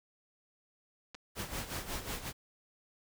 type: clicks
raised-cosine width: 0.2 ms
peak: -30 dBFS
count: 2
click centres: 1.146 / 1.15 s
type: noise with tremolo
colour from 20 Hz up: pink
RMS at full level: -37 dBFS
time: 1.35-2.33 s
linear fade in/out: 50 ms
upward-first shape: sine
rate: 5.5 Hz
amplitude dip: 70%
effects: none